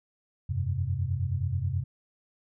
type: tone cluster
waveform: sine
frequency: 87.3 / 96.7 / 130.3 Hz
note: F2 / G2 / C3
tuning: 0 / -23 / -7 cents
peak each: -31 / -30 / -31 dBFS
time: 0.49-1.84 s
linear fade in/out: 10 ms
effects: none